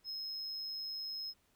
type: tone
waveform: triangle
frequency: 5150 Hz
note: E8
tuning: 41 cents flat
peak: -38 dBFS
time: 0.04-1.34 s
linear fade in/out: 50 ms
effects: pink hiss -73 dBFS RMS until 1.55 s